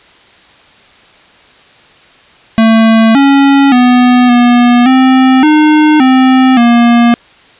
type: tone with pitch steps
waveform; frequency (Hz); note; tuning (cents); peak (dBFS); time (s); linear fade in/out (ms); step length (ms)
square; 223.9 / 277.3 / 247.7 / 242.3 / 260.5 / 305.2 / 259.7 / 236.5; A3 / C#4 / B3 / B3 / C4 / D#4 / C4 / A#3; +30 / +1 / +5 / -33 / -7 / -33 / -13 / +25; -4; 2.58-7.14; 0; 570
effects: white hiss -41 dBFS RMS until 7.59 s + resampled to 8000 Hz